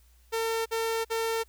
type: tone bursts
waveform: sawtooth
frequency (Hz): 452.4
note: A4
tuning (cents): +48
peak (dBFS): -23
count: 3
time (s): 0.32-1.438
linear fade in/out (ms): 20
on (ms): 340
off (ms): 49
effects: added 60 Hz sine -57 dBFS peak until 1.48 s + white hiss -66 dBFS RMS until 1.48 s